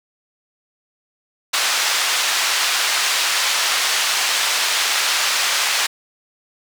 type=band-pass noise; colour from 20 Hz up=white; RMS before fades=-19 dBFS; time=1.53-5.87 s; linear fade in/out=10 ms; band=880 to 5300 Hz; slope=12 dB/octave; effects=none